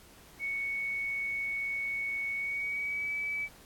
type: tone with pitch glide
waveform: sine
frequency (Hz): 2221 to 2294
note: C#7 to D7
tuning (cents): +3 to -41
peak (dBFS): -31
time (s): 0.39-3.49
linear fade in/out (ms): 50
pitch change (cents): +56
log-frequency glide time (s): 2.35-3.13
effects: pink hiss -56 dBFS RMS until 3.65 s + AAC 64 kbps